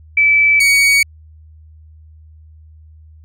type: tone pair in turn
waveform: sine / 40% pulse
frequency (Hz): 2309 / 2247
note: D7 / C#7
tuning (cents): -30 / +23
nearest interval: unison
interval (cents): 47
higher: first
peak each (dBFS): -8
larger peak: neither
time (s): 0.17-0.6 / 0.6-1.03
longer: neither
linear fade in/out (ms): 5
effects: added 78 Hz sine -39 dBFS peak until 3.24 s + low-pass 12000 Hz 12 dB/octave